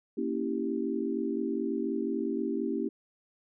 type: chord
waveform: sine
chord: A# diminished seventh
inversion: none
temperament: equal with one note detuned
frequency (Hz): 233.1 / 277.2 / 326.2 / 392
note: A#3 / C#4 / E4 / G4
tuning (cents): 0 / 0 / -18 / 0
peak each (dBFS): -34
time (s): 0.17-2.89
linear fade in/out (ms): 10
effects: none